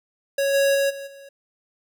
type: tone with level steps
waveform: square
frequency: 554 Hz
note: C#5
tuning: 1 cent flat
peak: -20 / -17 / -19 / -33 / -42 dBFS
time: 0.38-1.29 s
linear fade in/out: 5 ms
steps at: 0.53 / 0.74 / 0.89 / 1.06 s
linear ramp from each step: 20 ms
effects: none